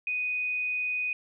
sine tone, 2489 Hz, D#7, in tune, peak -27 dBFS, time 0.07-1.13 s, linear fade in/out 2 ms, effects none

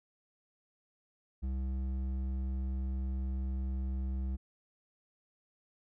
sine tone with hard clipping, 65.41 Hz, C2, in tune, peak -34 dBFS, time 1.42-4.37 s, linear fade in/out 20 ms, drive 8 dB, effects none

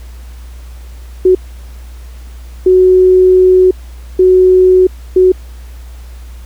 sine tone bursts at uneven times, 370 Hz, F#4, in tune, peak -3 dBFS, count 4, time 1.25-1.35 / 2.66-3.71 / 4.19-4.87 / 5.16-5.32 s, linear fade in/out 5 ms, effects added 60 Hz sine -27 dBFS peak until 6.45 s + pink hiss -43 dBFS RMS until 6.45 s

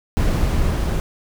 brown noise with level ramp, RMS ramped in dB -17 to -20 dBFS, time 0.17-1 s, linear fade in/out 0 ms, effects none

